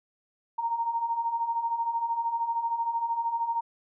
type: beating tone pair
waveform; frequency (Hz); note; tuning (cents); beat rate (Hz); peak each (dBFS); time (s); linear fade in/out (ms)
sine; 917 / 930; A#5 / A#5; -29 / -4; 13; -33 / -27; 0.58-3.61; 10
effects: none